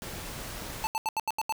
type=noise; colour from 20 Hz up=pink; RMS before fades=-39 dBFS; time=0.02-0.87 s; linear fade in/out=0 ms
type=tone bursts; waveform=square; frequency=880 Hz; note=A5; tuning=in tune; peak=-27 dBFS; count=7; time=0.84-1.524 s; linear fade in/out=0 ms; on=30 ms; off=79 ms
effects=none